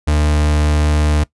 40% pulse tone, 75.1 Hz, D2, 39 cents sharp, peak -11 dBFS, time 0.07-1.24 s, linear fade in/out 10 ms, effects noise-tail reverb RT60 0.1 s tail -20 dB re dry + resampled to 24000 Hz

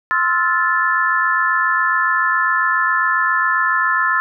sine chord, F major seventh, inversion second, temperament just, 1047.7 / 1309.6 / 1396.9 / 1746.1 Hz, C6 / E6 / F6 / A6, +2 / -12 / 0 / -14 cents, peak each -20 / -20 / -22 / -17 dBFS, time 0.11-4.2 s, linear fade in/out 0 ms, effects none

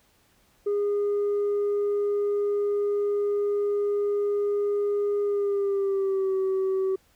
sine tone with pitch glide, 409.1 to 381.7 Hz, G#4 to G4, -26 to -46 cents, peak -20 dBFS, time 0.66-6.96 s, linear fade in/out 10 ms, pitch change -120 cents, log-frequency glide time 5.23-6.35 s, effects tanh soft clip ceiling -21 dBFS + pink hiss -63 dBFS RMS until 7.15 s

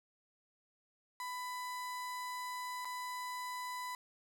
35% pulse tone with dropouts, 997 Hz, B5, 16 cents sharp, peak -38 dBFS, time 1.2-3.95 s, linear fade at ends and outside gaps 1 ms, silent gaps 2.848-2.853 s, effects none

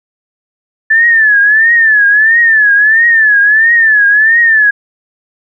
sine tone with vibrato, 1749 Hz, A6, 11 cents flat, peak -4 dBFS, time 0.9-4.71 s, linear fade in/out 10 ms, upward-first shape triangle, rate 1.5 Hz, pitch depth 140 cents each way, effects none

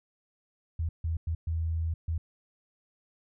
sine tone bursts at uneven times, 81.7 Hz, E2, 15 cents flat, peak -27 dBFS, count 5, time 0.79-0.89 / 1.04-1.17 / 1.27-1.35 / 1.47-1.94 / 2.08-2.18 s, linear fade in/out 5 ms, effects none

